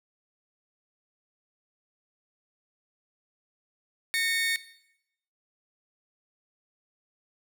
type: tone pair together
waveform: 30% pulse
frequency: 1832.2 / 2217 Hz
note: A#6 / C#7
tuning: -30 / 0 cents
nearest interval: minor third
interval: 330 cents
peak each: -25 dBFS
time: 4.14-4.56 s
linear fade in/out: 0 ms
effects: noise-tail reverb RT60 0.8 s tail -17 dB re dry